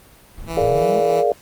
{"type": "noise", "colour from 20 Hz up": "brown", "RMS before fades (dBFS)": -33, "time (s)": [0.34, 0.86], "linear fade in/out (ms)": 50}
{"type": "tone with tremolo", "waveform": "10% pulse", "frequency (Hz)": 165.1, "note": "E3", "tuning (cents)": 3, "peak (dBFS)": -17, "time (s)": [0.46, 1.24], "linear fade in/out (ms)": 50, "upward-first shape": "sine", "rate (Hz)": 3.1, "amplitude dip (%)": 35}
{"type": "chord", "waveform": "sine", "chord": "Bb dominant seventh", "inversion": "third", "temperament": "just", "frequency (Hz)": [419.5, 466.2, 582.7, 699.2], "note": ["Ab4", "Bb4", "D5", "F5"], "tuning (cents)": [17, 0, -14, 2], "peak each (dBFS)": -20, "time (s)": [0.57, 1.32], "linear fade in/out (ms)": 2}
{"type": "linear sweep", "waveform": "sine", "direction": "up", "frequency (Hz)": [92, 221.7], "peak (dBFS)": -25, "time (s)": [0.6, 1.01], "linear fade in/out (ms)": 20}
{"effects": ["pink hiss -48 dBFS RMS until 1.41 s", "Opus 32 kbps"]}